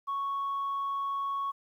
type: tone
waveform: sine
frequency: 1108.7 Hz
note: C#6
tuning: in tune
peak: -28 dBFS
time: 0.07-1.52 s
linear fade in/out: 20 ms
effects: tanh soft clip ceiling -27 dBFS + 11-bit